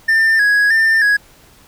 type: tone with vibrato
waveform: triangle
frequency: 1728 Hz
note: A6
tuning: 32 cents flat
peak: -8 dBFS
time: 0.08-1.17 s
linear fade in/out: 10 ms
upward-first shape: square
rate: 1.6 Hz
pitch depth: 65 cents each way
effects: pink hiss -47 dBFS RMS until 1.67 s